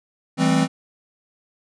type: chord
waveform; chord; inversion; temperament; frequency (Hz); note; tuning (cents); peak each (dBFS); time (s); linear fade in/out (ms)
square; A minor seventh; second; equal with one note detuned; 164.81 / 196 / 215.3 / 261.6; E3 / G3 / A3 / C4; 0 / 0 / -37 / 0; -21 / -25 / -26 / -20; 0.37-0.68; 50
effects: resampled to 22050 Hz